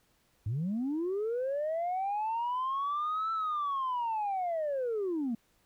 sine linear two-way sweep, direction up then down, 95.5 to 1334 to 218.5 Hz, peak -28 dBFS, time 0.46-5.35 s, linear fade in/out 5 ms, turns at 3.32 s, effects tanh soft clip ceiling -27 dBFS + pink hiss -70 dBFS RMS until 5.65 s

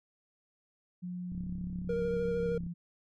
sine tone with pitch glide, 178.9 to 171.91 Hz, F3 to F3, +42 to -27 cents, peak -36 dBFS, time 1.02-2.74 s, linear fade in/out 20 ms, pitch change -69 cents, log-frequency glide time 2.28-2.55 s
click train, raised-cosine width 5 ms, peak -31 dBFS, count 47, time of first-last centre 1.32-2.665 s, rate 34.2 Hz
triangle tone with vibrato, 469.8 Hz, A#4, 13 cents sharp, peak -28 dBFS, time 1.89-2.58 s, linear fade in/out 5 ms, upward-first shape sine, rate 13 Hz, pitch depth 19 cents each way
effects none

